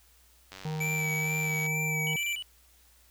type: click train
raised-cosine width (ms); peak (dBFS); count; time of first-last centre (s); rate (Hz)
0.2; -26; 110; 0.52-1.664; 95.3
type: harmonic tone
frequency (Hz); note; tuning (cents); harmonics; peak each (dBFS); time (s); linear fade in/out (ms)
155.56; D#3; 0; 1 / 3 / 5 / 6; -31 / -41 / -45 / -47; 0.65-2.16; 2
type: tone with vibrato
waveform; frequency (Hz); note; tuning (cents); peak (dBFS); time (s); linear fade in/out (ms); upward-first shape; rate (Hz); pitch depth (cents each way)
square; 2309; D7; -30; -30; 0.8-2.36; 10; sine; 2.2; 31
type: tone bursts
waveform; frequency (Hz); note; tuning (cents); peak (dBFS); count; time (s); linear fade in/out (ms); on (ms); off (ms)
triangle; 2960; F#7; 0; -33; 4; 2.07-2.424; 0; 63; 34
effects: added 60 Hz sine -62 dBFS peak until 3.1 s + white hiss -62 dBFS RMS until 3.1 s